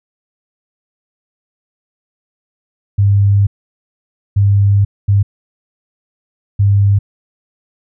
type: tone bursts at uneven times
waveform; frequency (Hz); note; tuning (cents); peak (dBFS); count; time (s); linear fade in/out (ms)
sine; 100.3; G2; +40; -7; 4; 2.98-3.47 / 4.36-4.85 / 5.08-5.23 / 6.59-6.99; 10
effects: none